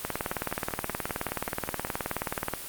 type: two click trains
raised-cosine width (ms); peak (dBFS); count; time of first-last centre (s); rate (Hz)
0.5; -22 / -13; 9 / 48; 0.32-1.87 / 0.05-2.537; 5.16 / 18.9
effects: white hiss -39 dBFS RMS until 2.68 s + Opus 32 kbps